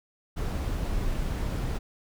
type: noise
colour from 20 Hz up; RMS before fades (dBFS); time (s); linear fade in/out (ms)
brown; -29; 0.36-1.79; 20
effects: none